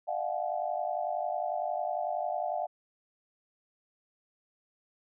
sine tone cluster, 603 / 690 / 741 / 850 Hz, D5 / F5 / F#5 / G#5, +46 / -21 / +2 / +40 cents, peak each -36 / -34 / -34 / -40 dBFS, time 0.07-2.67 s, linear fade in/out 20 ms, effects none

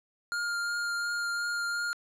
square tone with vibrato, 1408 Hz, F6, 14 cents sharp, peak -30 dBFS, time 0.32-1.93 s, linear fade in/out 0 ms, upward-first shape triangle, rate 2.8 Hz, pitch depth 13 cents each way, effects low-pass 9000 Hz 12 dB/octave

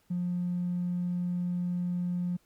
triangle tone with tanh clipping, 177.2 Hz, F3, 25 cents sharp, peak -27 dBFS, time 0.1-2.37 s, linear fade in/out 10 ms, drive 1 dB, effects pink hiss -68 dBFS RMS until 2.45 s + MP3 96 kbps

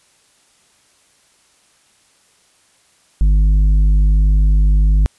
triangle tone with tanh clipping, 50.7 Hz, G#1, 41 cents flat, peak -10 dBFS, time 3.21-5.06 s, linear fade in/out 0 ms, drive 11 dB, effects white hiss -55 dBFS RMS until 5.18 s + resampled to 24000 Hz

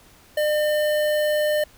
square tone with notch filter, 603 Hz, D5, 46 cents sharp, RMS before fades -21 dBFS, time 0.37-1.64 s, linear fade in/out 5 ms, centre 6100 Hz, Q 1.1, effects pink hiss -52 dBFS RMS until 1.77 s

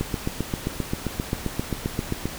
click train, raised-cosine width 3 ms, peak -11 dBFS, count 18, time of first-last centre 0.01-2.256 s, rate 7.57 Hz, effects pink hiss -36 dBFS RMS until 2.38 s

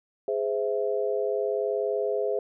sine chord, Ab augmented, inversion none, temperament equal with one note detuned, 415.3 / 516 / 659.3 Hz, Ab4 / C5 / E5, 0 / -24 / 0 cents, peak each -27 / -29 / -31 dBFS, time 0.28-2.39 s, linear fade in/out 2 ms, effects none

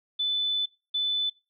sine tone bursts at uneven times, 3502 Hz, A7, 9 cents flat, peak -24 dBFS, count 2, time 0.19-0.66 / 0.94-1.3 s, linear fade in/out 10 ms, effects noise-tail reverb RT60 0.3 s tail -22 dB re dry

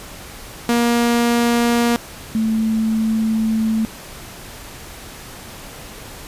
sawtooth / sine tone pair in turn, 236.7 / 221.1 Hz, A#3 / A3, +27 / +9 cents, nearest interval minor second, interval 118 cents, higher first, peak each -10 / -15 dBFS, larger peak first, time 0.69-1.96 / 2.35-3.85 s, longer second, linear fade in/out 0 ms, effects pink hiss -36 dBFS RMS until 6.27 s + resampled to 32000 Hz

